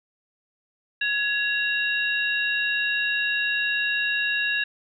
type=tone cluster; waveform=sine; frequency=1677 / 2759 / 3795 Hz; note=G#6 / F7 / A#7; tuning=+16 / -22 / +30 cents; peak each=-24 / -26 / -32 dBFS; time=1.01-4.64 s; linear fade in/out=5 ms; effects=none